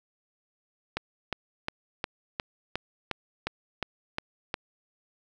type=click train; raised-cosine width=0.3 ms; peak=-13 dBFS; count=11; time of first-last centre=0.97-4.541 s; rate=2.8 Hz; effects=none